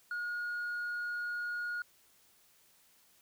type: tone with tanh clipping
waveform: sine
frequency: 1438 Hz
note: F#6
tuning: 50 cents flat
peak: -35 dBFS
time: 0.11-1.82 s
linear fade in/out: 2 ms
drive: 1 dB
effects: white hiss -66 dBFS RMS until 3.21 s